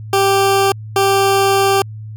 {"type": "tone pair in turn", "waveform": "20% pulse", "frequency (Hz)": [392, 392], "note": ["G4", "G4"], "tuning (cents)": [0, 0], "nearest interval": "unison", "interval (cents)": 0, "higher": "neither", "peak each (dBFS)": -6, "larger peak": "neither", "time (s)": [[0.13, 0.72], [0.96, 1.82]], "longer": "second", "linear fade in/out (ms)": 2, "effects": ["added 108 Hz sine -27 dBFS peak until 2.16 s"]}